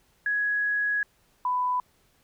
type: tone pair in turn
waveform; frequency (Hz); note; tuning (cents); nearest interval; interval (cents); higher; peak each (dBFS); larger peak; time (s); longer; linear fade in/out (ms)
sine; 1671 / 996.5; G#6 / B5; +10 / +15; major sixth; 895; first; -23; neither; 0.26-1.03 / 1.45-1.8; first; 2
effects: pink hiss -65 dBFS RMS until 2.23 s